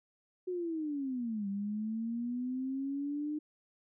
sine linear two-way sweep, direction down then up, 370 to 196 to 304.1 Hz, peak -33 dBFS, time 0.47-3.39 s, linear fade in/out 10 ms, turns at 1.48 s, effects none

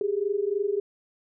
sine tone pair together, 392 / 415.3 Hz, G4 / G#4, 0 / 0 cents, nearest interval minor second, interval 100 cents, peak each -27 / -26 dBFS, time 0.01-0.8 s, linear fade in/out 2 ms, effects none

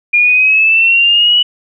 sine exponential sweep, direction up, 2409 to 2960 Hz, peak -6 dBFS, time 0.13-1.43 s, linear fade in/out 10 ms, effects none

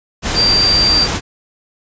sine tone in noise, 4705 Hz, D8, 2 cents sharp, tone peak -10 dBFS, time 0.34-1.08 s, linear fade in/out 50 ms, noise pink, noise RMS -18 dBFS, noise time 0.22-1.21 s, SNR +5 dB, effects resampled to 16000 Hz

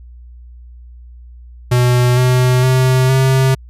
square tone with pitch steps, 123.47 / 126.36 / 129.31 / 132.33 Hz, B2 / B2 / C3 / C3, 0 / +40 / -20 / +20 cents, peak -10 dBFS, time 1.71-3.55 s, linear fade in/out 10 ms, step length 460 ms, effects added 60 Hz sine -34 dBFS peak until 3.69 s + resampled to 32000 Hz

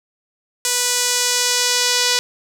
sawtooth tone with band-pass filter sweep, 491.8 Hz, B4, 7 cents flat, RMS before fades -18 dBFS, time 0.65-2.19 s, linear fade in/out 0 ms, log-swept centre 7600 to 5000 Hz, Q 1.4, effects none

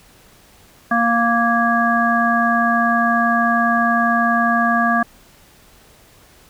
harmonic tone with a mistuned harmonic, 233.1 Hz, A#3, in tune, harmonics 1 / 3 / 5 / 7, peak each -19 / -19 / -19 / -19 dBFS, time 0.91-5.03 s, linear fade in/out 5 ms, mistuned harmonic 7, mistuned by +21 cents, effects pink hiss -49 dBFS RMS until 6.49 s

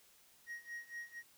triangle tone with tremolo, 1884 Hz, A#6, 18 cents sharp, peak -40 dBFS, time 0.46-1.23 s, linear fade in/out 50 ms, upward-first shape sine, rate 4.3 Hz, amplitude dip 90%, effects white hiss -66 dBFS RMS until 1.37 s

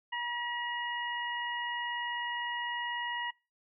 harmonic tone, 959 Hz, A#5, 49 cents sharp, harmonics 1 / 2 / 3, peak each -36 / -36 / -40 dBFS, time 0.12-3.31 s, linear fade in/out 10 ms, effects noise-tail reverb RT60 0.3 s tail -26 dB re dry

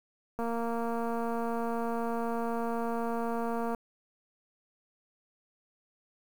click train, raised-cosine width 1 ms, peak -21 dBFS, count 780, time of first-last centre 0.39-3.748 s, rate 232 Hz, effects 8-bit

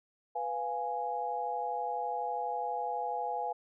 sine chord, F diminished, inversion second, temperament equal, 493.9 / 698.5 / 830.6 Hz, Cb5 / F5 / Ab5, 0 / 0 / 0 cents, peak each -39 / -37 / -34 dBFS, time 0.35-3.53 s, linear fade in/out 10 ms, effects none

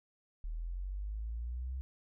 sine linear sweep, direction up, 38.16 to 66.1 Hz, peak -36 dBFS, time 0.44-1.81 s, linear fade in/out 0 ms, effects none

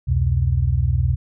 sine tone cluster, 68.7 / 88.1 / 127.5 Hz, C#2 / F2 / C3, -15 / +16 / -44 cents, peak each -20 dBFS, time 0.07-1.16 s, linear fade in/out 20 ms, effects none

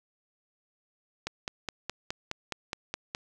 click train, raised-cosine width 0.2 ms, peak -15 dBFS, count 10, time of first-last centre 1.27-3.149 s, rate 4.79 Hz, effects none

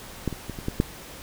clicks, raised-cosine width 3 ms, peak -11 / -20 / -19 / -23 / -13 / -6 dBFS, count 6, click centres 0.277 / 0.327 / 0.497 / 0.588 / 0.684 / 0.801 s, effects pink hiss -42 dBFS RMS until 1.22 s

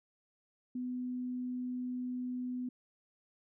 sine tone, 250 Hz, B3, 21 cents sharp, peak -35 dBFS, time 0.75-2.69 s, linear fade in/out 5 ms, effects none

